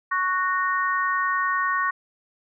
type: chord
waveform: sine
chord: F# major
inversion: second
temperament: just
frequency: 1110 / 1480 / 1850 Hz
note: C#6 / F#6 / A#6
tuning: +2 / 0 / -14 cents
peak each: -23 / -28 / -26 dBFS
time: 0.11-1.91 s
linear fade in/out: 10 ms
effects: none